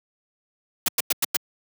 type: noise bursts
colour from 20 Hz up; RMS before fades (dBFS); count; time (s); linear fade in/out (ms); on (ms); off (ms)
white; -21; 5; 0.86-1.367; 2; 23; 98
effects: high-pass 150 Hz 12 dB/octave